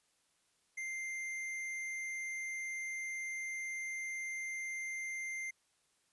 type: tone with tanh clipping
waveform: sine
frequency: 2094 Hz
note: C7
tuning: 1 cent sharp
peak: -40 dBFS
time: 0.77-5.51 s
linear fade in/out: 10 ms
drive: 12 dB
effects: white hiss -75 dBFS RMS until 6.12 s + resampled to 24000 Hz